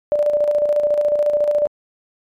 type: tone with tremolo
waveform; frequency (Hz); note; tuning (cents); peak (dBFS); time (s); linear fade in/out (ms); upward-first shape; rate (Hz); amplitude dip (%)
sine; 590; D5; +8; -12; 0.12-1.67; 0; square; 14; 45
effects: MP3 96 kbps